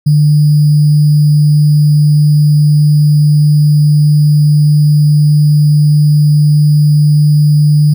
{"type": "tone with sample-and-hold", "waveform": "sine", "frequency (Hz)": 149.2, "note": "D3", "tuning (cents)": 28, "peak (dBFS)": -4, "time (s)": [0.06, 7.94], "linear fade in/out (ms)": 10, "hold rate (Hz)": 4900, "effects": []}